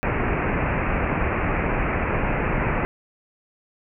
pink low-pass noise, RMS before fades -23 dBFS, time 0.03-2.85 s, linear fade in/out 0 ms, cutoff 2600 Hz, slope 96 dB/octave, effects none

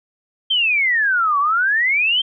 sine exponential two-way sweep, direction down then up, 3194 to 1108 to 3194 Hz, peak -14 dBFS, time 0.5-2.22 s, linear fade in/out 10 ms, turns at 1.39 s, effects none

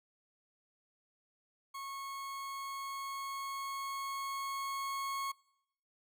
40% pulse tone with level ramp, 1096 Hz, C#6, 20 cents flat, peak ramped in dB -41 to -35 dBFS, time 1.74-5.32 s, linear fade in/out 10 ms, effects noise-tail reverb RT60 0.8 s tail -24 dB re dry

